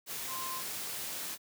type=tone in noise; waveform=sine; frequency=1045 Hz; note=C6; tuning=2 cents flat; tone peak=-39 dBFS; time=0.27-0.63 s; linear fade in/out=50 ms; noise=white; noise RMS=-39 dBFS; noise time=0.06-1.38 s; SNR=-3 dB; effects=high-pass 100 Hz 12 dB/octave